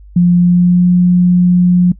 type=tone with pitch glide; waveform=sine; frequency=175.7 to 178.46 Hz; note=F3 to F3; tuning=+11 to +38 cents; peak=-5 dBFS; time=0.16-1.92 s; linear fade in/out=5 ms; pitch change=+27 cents; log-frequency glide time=0.35-0.87 s; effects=noise-tail reverb RT60 0.1 s tail -21 dB re dry + added 50 Hz sine -34 dBFS peak until 1.99 s